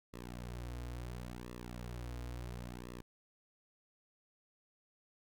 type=tone with flanger; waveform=sawtooth; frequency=60.4 Hz; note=B1; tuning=38 cents flat; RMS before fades=-45 dBFS; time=0.13-3.02 s; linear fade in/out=10 ms; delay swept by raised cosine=1.3 to 5.3 ms; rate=0.72 Hz; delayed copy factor=-0.95; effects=none